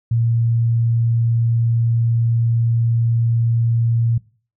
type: tone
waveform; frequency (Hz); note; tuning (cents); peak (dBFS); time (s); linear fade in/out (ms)
sine; 116.1; A#2; -7; -14; 0.11-4.18; 5
effects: noise-tail reverb RT60 0.4 s tail -21 dB re dry